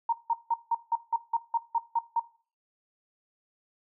sine tone bursts, 927 Hz, A#5, 10 cents flat, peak -22 dBFS, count 11, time 0.09-2.197 s, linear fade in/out 5 ms, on 37 ms, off 170 ms, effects noise-tail reverb RT60 0.4 s tail -18 dB re dry

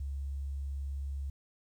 sine tone, 69.3 Hz, C#2, in tune, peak -34 dBFS, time 0-1.3 s, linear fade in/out 5 ms, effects 11-bit

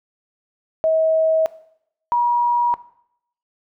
sine tone pair in turn, 640 / 958.9 Hz, D#5 / A#5, +49 / +49 cents, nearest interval perfect fifth, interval 700 cents, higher second, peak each -14 dBFS, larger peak neither, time 0.84-1.46 / 2.12-2.74 s, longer neither, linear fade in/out 0 ms, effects noise-tail reverb RT60 0.7 s tail -17 dB re dry

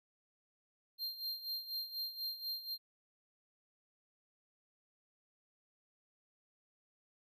square tone with tremolo, 4186 Hz, C8, in tune, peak -37 dBFS, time 0.98-2.78 s, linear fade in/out 50 ms, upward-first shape sine, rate 4.1 Hz, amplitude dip 75%, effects none

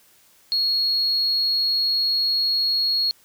sine tone, 4313 Hz, C#8, 48 cents flat, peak -17 dBFS, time 0.52-3.11 s, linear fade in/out 0 ms, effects tanh soft clip ceiling -15 dBFS + white hiss -56 dBFS RMS until 3.24 s

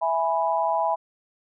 sine chord, E major, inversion none, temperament equal, 659.3 / 830.6 / 987.8 Hz, E5 / G#5 / B5, 0 / 0 / 0 cents, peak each -25 dBFS, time 0.01-0.96 s, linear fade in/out 20 ms, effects none

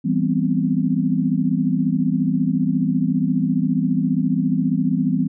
sine chord, C major seventh, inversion first, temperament equal, 164.81 / 196 / 246.9 / 261.6 Hz, E3 / G3 / B3 / C4, 0 / 0 / 0 / 0 cents, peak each -22 dBFS, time 0.04-5.28 s, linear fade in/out 20 ms, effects none

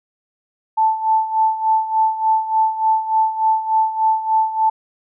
sine tone with tremolo, 880 Hz, A5, in tune, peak -11 dBFS, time 0.77-4.7 s, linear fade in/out 10 ms, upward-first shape sine, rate 3.4 Hz, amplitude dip 75%, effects none

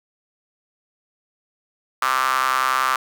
sawtooth tone with high-pass filter, 130.81 Hz, C3, in tune, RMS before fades -20 dBFS, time 2.02-2.96 s, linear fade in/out 2 ms, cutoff 1200 Hz, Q 5.7, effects none

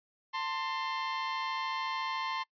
sawtooth tone pair together, 893.2 / 1047 Hz, A5 / C6, +26 / +1 cents, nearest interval minor third, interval 275 cents, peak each -34 / -30 dBFS, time 0.33-2.44 s, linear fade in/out 20 ms, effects noise-tail reverb RT60 0.1 s tail -24 dB re dry + resampled to 11025 Hz

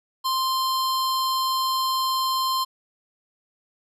square tone pair together, 1046.5 / 4186 Hz, C6 / C8, 0 / 0 cents, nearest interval 2 octaves, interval 2400 cents, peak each -23 / -29 dBFS, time 0.24-2.65 s, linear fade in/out 20 ms, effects resampled to 32000 Hz

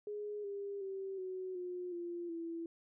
sine tone with pitch steps, 416.2 / 401.1 / 386.5 / 372.5 / 359 / 346 / 333.4 Hz, G#4 / G4 / G4 / F#4 / F4 / F4 / E4, +4 / +40 / -24 / +12 / +48 / -16 / +20 cents, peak -39 dBFS, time 0.07-2.66 s, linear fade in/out 2 ms, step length 370 ms, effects none

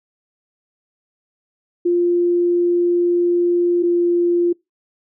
sine tone pair in turn, 349.2 / 347.4 Hz, F4 / F4, 0 / -9 cents, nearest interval unison, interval 9 cents, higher first, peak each -13 dBFS, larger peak neither, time 1.85-3.83 / 3.83-4.53 s, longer first, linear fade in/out 10 ms, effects noise-tail reverb RT60 0.2 s tail -25 dB re dry

